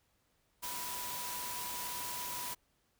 sine tone in noise, 980 Hz, B5, 14 cents flat, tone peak -44 dBFS, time 0.62-2.55 s, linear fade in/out 20 ms, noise white, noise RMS -41 dBFS, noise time 0.62-2.55 s, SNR -6 dB, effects pink hiss -75 dBFS RMS until 2.99 s

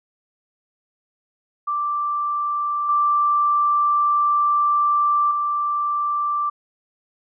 sine tone with level steps, 1174.7 Hz, D6, in tune, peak -20 / -15 / -19 dBFS, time 1.67-6.5 s, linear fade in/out 10 ms, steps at 2.89 / 5.31 s, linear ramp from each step 2 ms, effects none

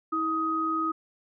sine tone pair together, 321.5 / 1255 Hz, E4 / D#6, -43 / +15 cents, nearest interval 2 octaves, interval 2358 cents, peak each -30 / -26 dBFS, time 0.12-0.92 s, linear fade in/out 10 ms, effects none

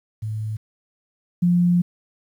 sine tone pair in turn, 108.4 / 175.67 Hz, A2 / F3, -25 / +10 cents, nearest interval minor sixth, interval 835 cents, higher second, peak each -24 / -14 dBFS, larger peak second, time 0.22-0.57 / 1.42-1.82 s, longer second, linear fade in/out 10 ms, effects 9-bit

